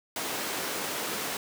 pink high-pass noise, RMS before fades -33 dBFS, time 0.16-1.37 s, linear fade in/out 2 ms, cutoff 310 Hz, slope 12 dB/octave, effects none

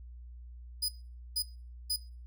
sawtooth tone bursts, 4978 Hz, D#8, in tune, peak -26 dBFS, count 3, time 0.82-1.964 s, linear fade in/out 10 ms, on 68 ms, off 470 ms, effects noise-tail reverb RT60 0.4 s tail -21 dB re dry + added 60 Hz sine -45 dBFS peak until 2.26 s

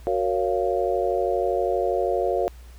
sine chord, Gb major seventh, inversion none, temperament just, 370 / 462.5 / 555 / 693.7 Hz, Gb4 / Bb4 / Db5 / F5, 0 / -14 / +2 / -12 cents, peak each -26 dBFS, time 0.07-2.48 s, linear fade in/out 0 ms, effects added 60 Hz sine -41 dBFS peak until 2.78 s + pink hiss -54 dBFS RMS until 2.78 s

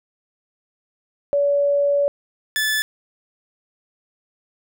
sine / sawtooth tone pair in turn, 570 / 1737.4 Hz, C#5 / A6, +48 / -22 cents, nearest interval octave + perfect fifth, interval 1930 cents, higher second, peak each -15 dBFS, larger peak neither, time 1.33-2.08 / 2.56-2.82 s, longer first, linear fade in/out 0 ms, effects none

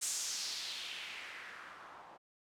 blue noise with low-pass filter sweep, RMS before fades -43 dBFS, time 0.01-2.18 s, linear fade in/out 20 ms, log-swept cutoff 8100 to 820 Hz, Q 2.4, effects none

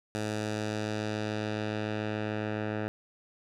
10% pulse tone with low-pass filter sweep, 107 Hz, A2, 48 cents flat, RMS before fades -33 dBFS, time 0.15-2.88 s, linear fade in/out 0 ms, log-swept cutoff 8600 to 2000 Hz, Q 1, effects none

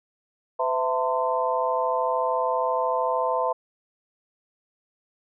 sine tone cluster, 507 / 661 / 901 / 1034 Hz, B4 / E5 / A5 / C6, +45 / +5 / +41 / -21 cents, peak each -27 dBFS, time 0.59-3.53 s, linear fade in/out 10 ms, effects none

